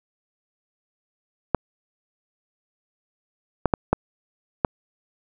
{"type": "clicks", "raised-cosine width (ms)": 1, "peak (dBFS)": -3, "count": 5, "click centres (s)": [1.547, 3.657, 3.738, 3.93, 4.648], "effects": []}